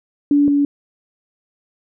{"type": "tone pair in turn", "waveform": "sine", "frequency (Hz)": [288, 285.7], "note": ["D4", "D4"], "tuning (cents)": [-34, -48], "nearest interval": "unison", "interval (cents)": 14, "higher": "first", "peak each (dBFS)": [-10, -12], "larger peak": "first", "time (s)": [[0.31, 0.48], [0.48, 0.65]], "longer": "neither", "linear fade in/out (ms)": 2, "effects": []}